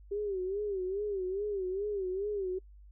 sine tone with vibrato, 392 Hz, G4, in tune, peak -31 dBFS, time 0.11-2.59 s, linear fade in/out 10 ms, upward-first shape sine, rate 2.4 Hz, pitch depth 120 cents each way, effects noise-tail reverb RT60 0.1 s tail -25 dB re dry + added 50 Hz sine -51 dBFS peak until 2.91 s

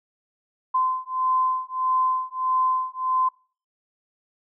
sine beating tone pair, 1030 / 1031.6 Hz, C6 / C6, -28 / -25 cents, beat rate 1.6 Hz, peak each -24 dBFS, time 0.74-3.29 s, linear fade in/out 10 ms, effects noise-tail reverb RT60 0.4 s tail -22 dB re dry

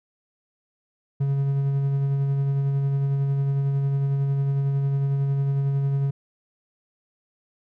triangle tone with tremolo, 138.59 Hz, C#3, in tune, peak -17 dBFS, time 1.2-6.11 s, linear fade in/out 10 ms, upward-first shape sine, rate 11 Hz, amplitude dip 25%, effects none

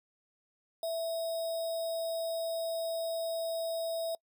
sine tone with sample-and-hold, 659.3 Hz, E5, in tune, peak -31 dBFS, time 0.83-4.15 s, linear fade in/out 2 ms, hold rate 4410 Hz, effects noise-tail reverb RT60 0.1 s tail -26 dB re dry

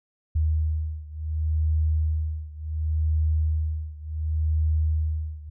sine beating tone pair, 77.78 / 78.47 Hz, D#2 / D#2, 0 / +15 cents, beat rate 0.69 Hz, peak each -24 / -26 dBFS, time 0.35-5.5 s, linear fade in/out 10 ms, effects none

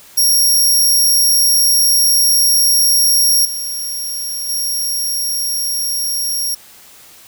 15% pulse tone with level steps, 5588 Hz, F8, in tune, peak -4 / -15 / -11 dBFS, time 0.17-6.55 s, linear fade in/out 10 ms, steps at 3.45 / 4.49 s, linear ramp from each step 2 ms, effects white hiss -42 dBFS RMS until 7.27 s

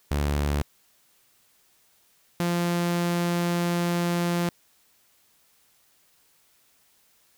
sawtooth tone pair in turn, 72.5 / 173.23 Hz, D2 / F3, -22 / -14 cents, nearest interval octave + minor third, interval 1508 cents, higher second, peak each -19 dBFS, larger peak neither, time 0.11-0.62 / 2.4-4.49 s, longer second, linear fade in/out 0 ms, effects white hiss -63 dBFS RMS until 7.37 s

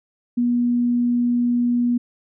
sine tone, 241.6 Hz, B3, 38 cents flat, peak -16 dBFS, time 0.37-1.98 s, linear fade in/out 10 ms, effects none

